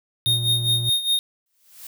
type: tone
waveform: triangle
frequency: 118.7 Hz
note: A#2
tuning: 32 cents sharp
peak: -22 dBFS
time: 0.26-0.9 s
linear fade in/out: 10 ms
type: tone with tremolo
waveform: square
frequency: 3697 Hz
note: A#7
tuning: 15 cents flat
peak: -17 dBFS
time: 0.26-1.19 s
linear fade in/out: 0 ms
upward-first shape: sine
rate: 4.9 Hz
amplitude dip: 75%
type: noise with exponential growth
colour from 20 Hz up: blue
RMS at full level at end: -36 dBFS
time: 1.46-1.87 s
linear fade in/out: 2 ms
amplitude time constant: 88 ms
effects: none